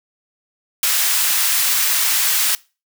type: high-pass noise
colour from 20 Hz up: white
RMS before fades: -17 dBFS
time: 0.83-2.55 s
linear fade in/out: 2 ms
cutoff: 1200 Hz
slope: 12 dB/octave
effects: noise-tail reverb RT60 0.3 s tail -22 dB re dry